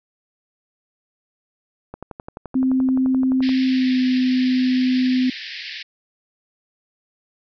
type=click train; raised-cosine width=1 ms; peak=-19 dBFS; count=19; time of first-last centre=1.94-3.492 s; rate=11.6 Hz
type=tone with pitch glide; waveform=sine; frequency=260.4 to 255 Hz; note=C4 to C4; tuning=-8 to -44 cents; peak=-15 dBFS; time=2.55-5.3 s; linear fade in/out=5 ms; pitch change=-36 cents; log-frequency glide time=3.64-3.98 s
type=band-pass noise; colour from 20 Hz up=pink; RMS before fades=-33 dBFS; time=3.42-5.83 s; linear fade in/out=10 ms; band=1700 to 5200 Hz; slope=96 dB/octave
effects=none